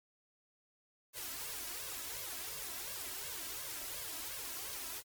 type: noise with flanger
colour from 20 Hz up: white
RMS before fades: -43 dBFS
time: 1.13-5.03 s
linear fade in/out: 50 ms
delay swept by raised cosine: 1.8 to 3.1 ms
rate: 2.8 Hz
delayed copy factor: +0.95
effects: MP3 96 kbps